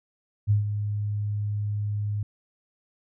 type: tone with ADSR envelope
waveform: sine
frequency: 103.83 Hz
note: G#2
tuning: in tune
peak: -16 dBFS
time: 0.47-2.23 s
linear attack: 36 ms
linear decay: 130 ms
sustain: -9 dB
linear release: 3 ms
effects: none